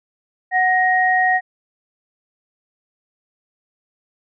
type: tone pair together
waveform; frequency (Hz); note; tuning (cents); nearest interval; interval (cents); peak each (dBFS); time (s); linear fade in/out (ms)
sine; 740 / 1876; F#5 / A#6; 0 / +11; octave + major third; 1611; -16; 0.51-1.41; 50
effects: none